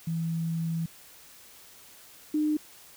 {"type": "tone pair in turn", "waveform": "sine", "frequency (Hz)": [164.6, 303.6], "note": ["E3", "D#4"], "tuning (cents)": [-2, -42], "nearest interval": "major seventh", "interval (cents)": 1060, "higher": "second", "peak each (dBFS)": [-27, -23], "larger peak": "second", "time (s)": [[0.07, 0.86], [2.34, 2.57]], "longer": "first", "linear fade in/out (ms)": 5, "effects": ["white hiss -52 dBFS RMS until 2.96 s"]}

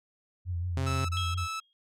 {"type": "tone with vibrato", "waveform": "sine", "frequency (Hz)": 87.7, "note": "F2", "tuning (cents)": 8, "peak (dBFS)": -29, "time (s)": [0.45, 1.48], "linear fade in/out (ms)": 50, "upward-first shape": "sine", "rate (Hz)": 5.7, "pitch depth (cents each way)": 47}
{"type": "tone", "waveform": "sawtooth", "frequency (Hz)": 133.4, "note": "C3", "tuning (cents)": 34, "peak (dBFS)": -27, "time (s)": [0.77, 1.05], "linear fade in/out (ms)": 2}
{"type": "tone bursts", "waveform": "sawtooth", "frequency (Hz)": 1309, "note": "E6", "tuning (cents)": -13, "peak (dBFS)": -29, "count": 3, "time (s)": [0.86, 1.602], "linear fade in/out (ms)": 10, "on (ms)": 230, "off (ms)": 26}
{"type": "tone with exponential decay", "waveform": "sine", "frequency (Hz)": 3260, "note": "G#7", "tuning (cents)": -33, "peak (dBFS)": -31, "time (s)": [1.17, 1.73], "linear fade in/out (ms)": 0, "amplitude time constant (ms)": 120}
{"effects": ["low-pass 9000 Hz 12 dB/octave"]}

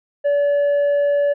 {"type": "tone with tanh clipping", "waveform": "triangle", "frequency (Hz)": 574, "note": "D5", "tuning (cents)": -40, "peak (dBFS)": -15, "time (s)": [0.24, 1.34], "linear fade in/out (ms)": 20, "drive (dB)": 8, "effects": []}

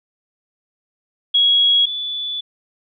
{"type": "tone pair in turn", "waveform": "sine", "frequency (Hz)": [3322, 3464], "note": ["G#7", "A7"], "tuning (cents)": [0, -28], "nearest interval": "minor second", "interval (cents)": 72, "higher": "second", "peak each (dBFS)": [-11, -22], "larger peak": "first", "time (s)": [[1.34, 1.86], [1.86, 2.41]], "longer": "second", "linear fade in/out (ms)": 10, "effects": []}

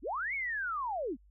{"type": "linear two-way sweep", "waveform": "sine", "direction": "up then down", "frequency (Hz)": [207.7, 2257, 207.7], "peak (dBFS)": -32, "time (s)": [0.02, 1.17], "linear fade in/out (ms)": 50, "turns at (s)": 0.34, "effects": ["added 50 Hz sine -58 dBFS peak until 1.3 s"]}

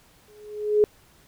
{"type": "tone with exponential growth", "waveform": "sine", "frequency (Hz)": 420.5, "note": "G#4", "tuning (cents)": 22, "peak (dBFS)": -12, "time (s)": [0.28, 0.84], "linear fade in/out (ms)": 0, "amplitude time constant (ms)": 120, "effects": ["pink hiss -57 dBFS RMS until 1.27 s"]}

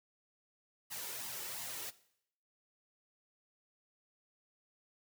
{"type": "noise with flanger", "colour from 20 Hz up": "white", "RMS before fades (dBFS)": -43, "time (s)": [0.9, 1.91], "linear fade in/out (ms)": 20, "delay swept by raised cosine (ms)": [1, 2.3], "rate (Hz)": 2.8, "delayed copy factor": 0.6, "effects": ["noise-tail reverb RT60 0.7 s tail -18 dB re dry", "high-pass 100 Hz 12 dB/octave"]}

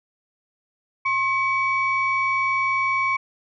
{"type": "tone pair together", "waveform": "sine", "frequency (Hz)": [1071.3, 2270], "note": ["C6", "C#7"], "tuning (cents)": [41, 41], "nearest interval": "octave + minor second", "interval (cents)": 1300, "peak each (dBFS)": -21, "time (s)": [1.05, 3.17], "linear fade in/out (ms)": 10, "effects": ["tanh soft clip ceiling -13 dBFS"]}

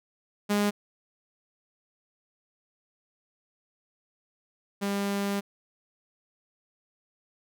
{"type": "tone pair in turn", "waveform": "sawtooth", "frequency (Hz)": [205.5, 200.1], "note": ["G#3", "G3"], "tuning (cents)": [-18, 36], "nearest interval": "unison", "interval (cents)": 46, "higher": "first", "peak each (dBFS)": [-19, -23], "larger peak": "first", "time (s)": [[0.49, 0.71], [4.81, 5.41]], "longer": "second", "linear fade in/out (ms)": 20, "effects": []}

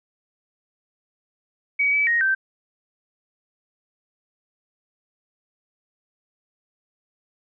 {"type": "tone with pitch steps", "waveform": "sine", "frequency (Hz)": [2265, 2296, 1872, 1557], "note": ["C#7", "D7", "A#6", "G6"], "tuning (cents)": [37, -40, 7, -12], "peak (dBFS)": -17, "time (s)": [1.79, 2.35], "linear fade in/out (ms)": 10, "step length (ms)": 140, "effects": []}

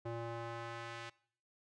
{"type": "tone with band-pass filter sweep", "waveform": "square", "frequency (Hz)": 116.54, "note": "A#2", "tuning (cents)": 0, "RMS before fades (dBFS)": -44, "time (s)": [0.05, 1.1], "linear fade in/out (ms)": 10, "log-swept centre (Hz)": [520, 2300], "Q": 0.8, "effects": ["noise-tail reverb RT60 0.6 s tail -22 dB re dry", "resampled to 22050 Hz"]}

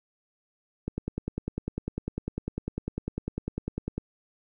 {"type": "click train", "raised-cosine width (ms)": 3, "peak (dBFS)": -17, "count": 32, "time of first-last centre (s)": [0.88, 3.98], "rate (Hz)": 10, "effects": []}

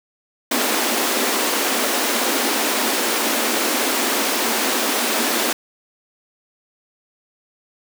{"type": "high-pass noise", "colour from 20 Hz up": "pink", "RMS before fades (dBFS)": -20, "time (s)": [0.51, 5.53], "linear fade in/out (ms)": 5, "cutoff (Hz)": 220, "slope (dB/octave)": 96, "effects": []}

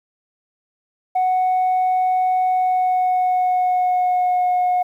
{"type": "tone with pitch glide", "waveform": "sine", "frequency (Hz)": [740, 724.8], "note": ["F#5", "F#5"], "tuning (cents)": [0, -36], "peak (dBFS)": -13, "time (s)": [1.15, 4.83], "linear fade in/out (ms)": 10, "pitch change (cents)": -36, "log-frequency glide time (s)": [2.47, 4.46], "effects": ["tanh soft clip ceiling -13 dBFS", "9-bit"]}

